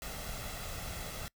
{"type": "noise with comb filter", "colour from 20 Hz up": "pink", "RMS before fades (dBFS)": -41, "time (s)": [0.02, 1.28], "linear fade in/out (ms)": 0, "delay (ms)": 1.5, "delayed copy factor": 0.55, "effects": ["noise-tail reverb RT60 0.1 s tail -24 dB re dry"]}